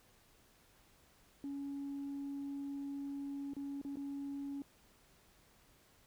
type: tone with dropouts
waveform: sine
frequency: 280 Hz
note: C#4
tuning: 18 cents sharp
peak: -38 dBFS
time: 1.44-4.62 s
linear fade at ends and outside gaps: 1 ms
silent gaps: 3.535-3.566 / 3.815-3.849 / 3.957-3.97 s
effects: tanh soft clip ceiling -37 dBFS + pink hiss -67 dBFS RMS until 6.06 s